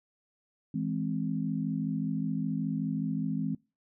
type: chord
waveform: sine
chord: E augmented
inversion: none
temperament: equal with one note detuned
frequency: 162.54 / 207.7 / 261.6 Hz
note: E3 / G#3 / B#3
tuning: -24 / 0 / 0 cents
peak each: -33 dBFS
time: 0.74-3.55 s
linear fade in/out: 5 ms
effects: noise-tail reverb RT60 0.3 s tail -24 dB re dry